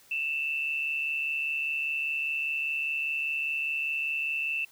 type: tone with amplitude modulation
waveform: sine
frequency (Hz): 2665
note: E7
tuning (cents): +18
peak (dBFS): -25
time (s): 0.11-4.65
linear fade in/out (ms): 5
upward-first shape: sine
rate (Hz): 145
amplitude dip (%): 55
effects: white hiss -58 dBFS RMS until 4.71 s